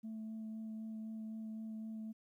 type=tone with vibrato; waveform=sine; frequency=220 Hz; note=A3; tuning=in tune; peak=-40 dBFS; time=0.03-2.13 s; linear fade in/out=20 ms; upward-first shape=sine; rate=3.9 Hz; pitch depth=11 cents each way; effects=tanh soft clip ceiling -40 dBFS + 13-bit